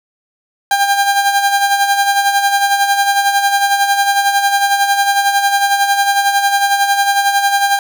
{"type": "tone with tremolo", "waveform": "30% pulse", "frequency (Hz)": 799, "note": "G5", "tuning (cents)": 33, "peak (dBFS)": -6, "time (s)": [0.71, 7.79], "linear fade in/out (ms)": 2, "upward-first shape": "sine", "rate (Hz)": 11, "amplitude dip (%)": 55, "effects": []}